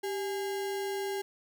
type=tone with sample-and-hold; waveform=sine; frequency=392 Hz; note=G4; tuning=in tune; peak=-31 dBFS; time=0.03-1.22 s; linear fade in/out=10 ms; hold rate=1225 Hz; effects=none